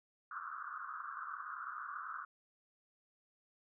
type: band-pass noise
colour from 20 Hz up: pink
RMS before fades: -45 dBFS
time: 0.31-2.25 s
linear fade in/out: 5 ms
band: 1100 to 1500 Hz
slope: 96 dB/octave
effects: none